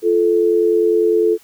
sine tone pair together, 346.3 / 436.3 Hz, F4 / A4, -15 / -15 cents, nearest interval major third, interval 400 cents, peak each -16 / -13 dBFS, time 0.02-1.38 s, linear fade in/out 50 ms, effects white hiss -50 dBFS RMS until 1.43 s

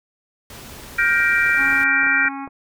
pink noise, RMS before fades -38 dBFS, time 0.5-1.84 s, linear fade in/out 2 ms
sine chord, G minor seventh, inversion third, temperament just, 1411.2 / 1568 / 1881.6 / 2352 Hz, F6 / G6 / Bb6 / D7, +18 / 0 / +16 / +2 cents, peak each -20 dBFS, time 0.98-2.29 s, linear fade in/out 10 ms
clicks, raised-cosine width 1 ms, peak -23 dBFS, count 10, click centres 1.203 / 1.384 / 1.463 / 1.494 / 1.547 / 1.728 / 2.033 / 2.066 / 2.254 / 2.476 s
harmonic tone, 274.6 Hz, C#4, 16 cents flat, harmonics 1 / 3 / 4 / 5 / 6 / 7 / 8 / 9, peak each -30 / -32 / -35 / -39 / -46 / -46 / -44 / -45 dBFS, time 1.56-2.49 s, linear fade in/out 50 ms
effects none

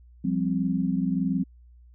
sine chord, F suspended second, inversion none, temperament equal, 174.61 / 196 / 261.6 Hz, F3 / G3 / C4, 0 / 0 / 0 cents, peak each -27 dBFS, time 0.24-1.44 s, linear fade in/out 10 ms, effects added 60 Hz sine -49 dBFS peak until 1.94 s

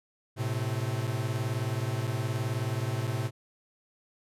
45% pulse beating tone pair, 110 / 129 Hz, A2 / C3, 0 / -24 cents, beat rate 19 Hz, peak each -31 / -32 dBFS, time 0.36-3.31 s, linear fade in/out 50 ms, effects resampled to 32000 Hz

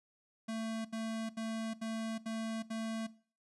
square tone bursts, 223.4 Hz, A3, 27 cents sharp, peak -37 dBFS, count 6, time 0.48-3.07 s, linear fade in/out 10 ms, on 370 ms, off 74 ms, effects noise-tail reverb RT60 0.4 s tail -18 dB re dry + resampled to 24000 Hz

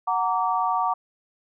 sine chord, Gb augmented, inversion none, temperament just, 740 / 925 / 1156.2 Hz, Gb5 / Bb5 / D6, 0 / -14 / -27 cents, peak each -25 dBFS, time 0.07-0.94 s, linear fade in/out 10 ms, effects none

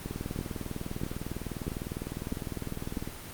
two click trains, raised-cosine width 3 ms, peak -18 / -21 dBFS, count 5 / 61, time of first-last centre 0.39-2.971 / 0.06-3.075 s, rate 1.55 / 19.9 Hz, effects pink hiss -43 dBFS RMS until 3.33 s + Opus 24 kbps

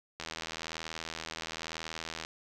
click train, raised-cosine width 0.2 ms, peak -20 dBFS, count 167, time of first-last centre 0.2-2.249 s, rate 81 Hz, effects none

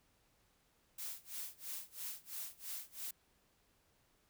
blue noise with tremolo, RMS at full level -43 dBFS, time 0.98-3.11 s, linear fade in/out 5 ms, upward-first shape sine, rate 3 Hz, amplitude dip 95%, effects pink hiss -74 dBFS RMS until 4.29 s

